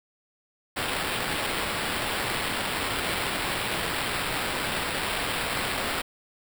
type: noise with sample-and-hold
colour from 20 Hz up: white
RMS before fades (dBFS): -29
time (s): 0.76-6.02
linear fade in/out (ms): 10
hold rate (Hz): 6300
effects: none